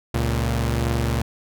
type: tone pair together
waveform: sawtooth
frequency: 69.3 / 115.94 Hz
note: C#2 / A#2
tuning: 0 / -9 cents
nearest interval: major sixth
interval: 891 cents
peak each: -19 dBFS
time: 0.14-1.22 s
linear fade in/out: 5 ms
effects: none